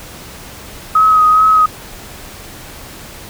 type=tone with vibrato; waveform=sine; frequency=1266 Hz; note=D#6; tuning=30 cents sharp; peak=-6 dBFS; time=0.95-1.66 s; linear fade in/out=5 ms; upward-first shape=sine; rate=2.4 Hz; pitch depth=23 cents each way; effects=pink hiss -33 dBFS RMS until 3.29 s